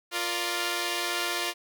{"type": "chord", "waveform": "5% pulse", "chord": "Bb major", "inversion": "second", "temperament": "equal", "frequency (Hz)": [349.2, 466.2, 587.3], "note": ["F4", "Bb4", "D5"], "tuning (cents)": [0, 0, 0], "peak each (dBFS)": [-18, -23, -23], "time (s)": [0.11, 1.54], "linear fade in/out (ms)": 50, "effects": []}